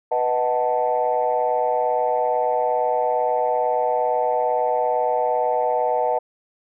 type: chord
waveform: sine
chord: B dominant seventh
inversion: none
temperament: equal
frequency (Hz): 493.9 / 622.3 / 740 / 880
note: B4 / D#5 / F#5 / A5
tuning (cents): 0 / 0 / 0 / 0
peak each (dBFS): -23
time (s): 0.11-6.19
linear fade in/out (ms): 10
effects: tanh soft clip ceiling -9 dBFS